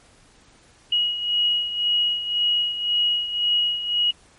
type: beating tone pair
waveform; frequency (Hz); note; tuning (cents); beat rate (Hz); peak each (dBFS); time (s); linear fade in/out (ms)
sine; 2900 / 2901.9; F#7 / F#7; -35 / -34; 1.9; -20 / -26; 0.92-4.11; 5
effects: pink hiss -54 dBFS RMS until 4.38 s + MP3 48 kbps